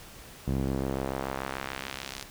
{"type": "tone with band-pass filter sweep", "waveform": "sawtooth", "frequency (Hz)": 66.9, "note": "C2", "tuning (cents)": 39, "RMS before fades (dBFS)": -33, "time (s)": [0.47, 2.24], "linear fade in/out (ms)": 10, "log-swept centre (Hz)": [180, 5700], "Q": 0.84, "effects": ["pink hiss -48 dBFS RMS until 2.3 s"]}